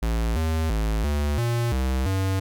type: tone with pitch steps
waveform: square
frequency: 56.3 / 80.1 / 53.9 / 73.1 / 118.3 / 65.1 / 95.7 Hz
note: A1 / E2 / A1 / D2 / A#2 / C2 / G2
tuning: +40 / -49 / -35 / -7 / +26 / -8 / -41 cents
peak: -22 dBFS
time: 0.02-2.4 s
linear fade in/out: 10 ms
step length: 340 ms
effects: none